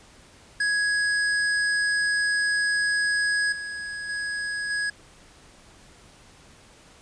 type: tone with level steps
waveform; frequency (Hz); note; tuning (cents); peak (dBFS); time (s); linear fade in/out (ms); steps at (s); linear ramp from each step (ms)
square; 1666; G#6; +5; -22 / -32 / -28 / -25; 0.6-4.9; 5; 3.52 / 4.09 / 4.7; 5
effects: pink hiss -52 dBFS RMS until 7.01 s + resampled to 22050 Hz